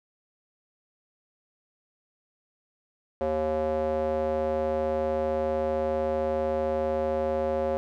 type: tone with band-pass filter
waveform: square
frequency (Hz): 77.78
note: D#2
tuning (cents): 0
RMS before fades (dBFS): -27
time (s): 3.21-7.77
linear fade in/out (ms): 0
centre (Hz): 560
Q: 3.6
effects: none